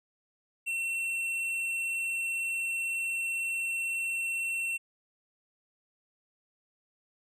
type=tone with hard clipping; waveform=sine; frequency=2709 Hz; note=E7; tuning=47 cents sharp; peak=-31 dBFS; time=0.66-4.78 s; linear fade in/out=20 ms; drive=7 dB; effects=none